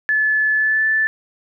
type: tone with pitch glide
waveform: sine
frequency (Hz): 1728 to 1754.1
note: A6 to A6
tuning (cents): -32 to -6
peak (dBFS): -14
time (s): 0.09-1.07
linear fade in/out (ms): 0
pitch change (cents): +26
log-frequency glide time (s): 0.55-0.86
effects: none